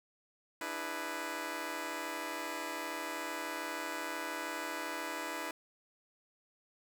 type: chord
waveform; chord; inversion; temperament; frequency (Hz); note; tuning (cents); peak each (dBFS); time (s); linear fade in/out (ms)
10% pulse; E dominant seventh; third; just; 296.7 / 329.6 / 412 / 494.4; D4 / E4 / G#4 / B4; +18 / 0 / -14 / +2; -35 / -34 / -40 / -36; 0.61-5.51; 2
effects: none